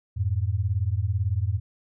sine beating tone pair, 88.5 / 106.5 Hz, F2 / G#2, +23 / +44 cents, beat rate 18 Hz, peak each -25 dBFS, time 0.16-1.6 s, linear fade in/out 20 ms, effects none

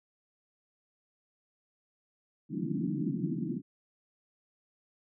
pink band-pass noise, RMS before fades -33 dBFS, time 2.49-3.62 s, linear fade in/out 50 ms, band 140 to 340 Hz, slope 96 dB/octave, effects none

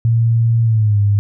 sine tone with pitch glide, 115.2 to 102.04 Hz, A#2 to G#2, -20 to -30 cents, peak -10 dBFS, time 0.05-1.19 s, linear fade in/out 0 ms, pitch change -210 cents, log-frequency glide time 0.63-0.99 s, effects none

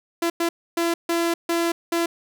sawtooth tone bursts at uneven times, 337.9 Hz, E4, 43 cents sharp, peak -16 dBFS, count 6, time 0.22-0.3 / 0.4-0.49 / 0.77-0.94 / 1.09-1.34 / 1.49-1.72 / 1.92-2.06 s, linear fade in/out 5 ms, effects none

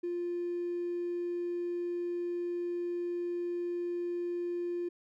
triangle tone with hard clipping, 349.2 Hz, F4, in tune, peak -32 dBFS, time 0.03-4.89 s, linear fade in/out 10 ms, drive 3 dB, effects none

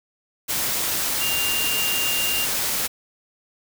sine tone in noise, 2794 Hz, F7, in tune, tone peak -24 dBFS, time 1.2-2.46 s, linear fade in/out 20 ms, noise white, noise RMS -24 dBFS, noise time 0.48-2.88 s, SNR -3 dB, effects none

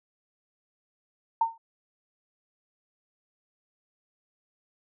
sine tone with exponential decay, 910 Hz, A#5, 42 cents flat, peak -17 dBFS, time 1.41-1.58 s, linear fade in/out 5 ms, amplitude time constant 36 ms, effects none

